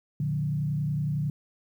sine tone with frequency modulation, 147.7 Hz, D3, 10 cents sharp, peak -25 dBFS, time 0.2-1.3 s, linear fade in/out 2 ms, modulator 30.9 Hz, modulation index 0.75, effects 10-bit

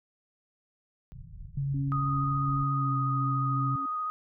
pink low-pass noise, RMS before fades -44 dBFS, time 1.12-2.64 s, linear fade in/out 0 ms, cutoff 170 Hz, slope 96 dB/octave
sine tone with pitch glide, 138.59 to 131.65 Hz, C#3 to C3, 0 to +11 cents, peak -27 dBFS, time 1.57-3.76 s, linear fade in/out 5 ms, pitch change -89 cents, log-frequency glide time 2.71-2.96 s
sine tone with tremolo, 276.4 Hz, C#4, 5 cents flat, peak -34 dBFS, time 1.74-3.86 s, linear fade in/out 5 ms, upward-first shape sine, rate 2.8 Hz, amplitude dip 35%
sine tone with vibrato, 1244.5 Hz, D#6, in tune, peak -29 dBFS, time 1.92-4.1 s, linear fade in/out 0 ms, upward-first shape square, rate 14 Hz, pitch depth 12 cents each way
effects none

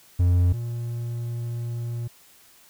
triangle tone pair in turn, 88.6 / 118.27 Hz, F2 / A#2, +25 / +25 cents, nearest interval perfect fourth, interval 500 cents, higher second, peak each -14 / -25 dBFS, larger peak first, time 0.19-0.53 / 0.53-2.08 s, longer second, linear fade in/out 10 ms, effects white hiss -54 dBFS RMS until 2.69 s

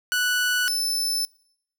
sawtooth tone pair in turn, 1480 / 5274 Hz, F#6 / E8, 0 / 0 cents, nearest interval octave + minor seventh, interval 2200 cents, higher second, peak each -17 / -20 dBFS, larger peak first, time 0.12-0.68 / 0.68-1.25 s, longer second, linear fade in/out 0 ms, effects noise-tail reverb RT60 0.7 s tail -24 dB re dry

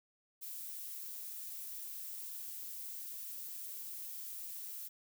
violet noise with amplitude modulation, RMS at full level -44 dBFS, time 0.41-4.89 s, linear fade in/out 20 ms, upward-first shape sine, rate 182 Hz, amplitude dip 25%, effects none

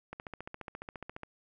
click train, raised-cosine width 0.5 ms, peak -26 dBFS, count 17, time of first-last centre 0.13-1.233 s, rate 14.5 Hz, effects none

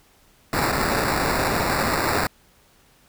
white noise with sample-and-hold, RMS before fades -22 dBFS, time 0.53-2.27 s, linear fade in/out 2 ms, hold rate 3150 Hz, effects pink hiss -57 dBFS RMS until 3.08 s

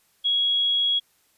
sine tone, 3322 Hz, G#7, in tune, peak -19 dBFS, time 0.24-1 s, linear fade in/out 20 ms, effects white hiss -64 dBFS RMS until 1.37 s + resampled to 32000 Hz

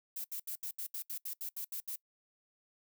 violet noise bursts, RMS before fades -40 dBFS, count 12, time 0.16-1.959 s, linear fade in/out 5 ms, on 83 ms, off 73 ms, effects noise-tail reverb RT60 0.1 s tail -22 dB re dry

